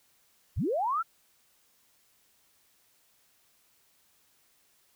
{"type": "linear sweep", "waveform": "sine", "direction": "up", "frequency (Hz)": [38.89, 1400], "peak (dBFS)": -26, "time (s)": [0.56, 1.03], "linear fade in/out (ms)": 20, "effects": ["white hiss -67 dBFS RMS until 4.95 s"]}